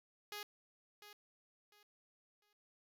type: tone with echo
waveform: 5% pulse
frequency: 415.3 Hz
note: G#4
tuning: in tune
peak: -33 dBFS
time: 0.32-0.43 s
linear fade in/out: 2 ms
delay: 700 ms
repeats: 3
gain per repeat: -11 dB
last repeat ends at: 2.53 s
effects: none